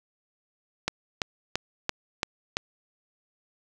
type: click train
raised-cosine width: 0.2 ms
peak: -8 dBFS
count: 6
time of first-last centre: 0.88-2.569 s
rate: 2.96 Hz
effects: none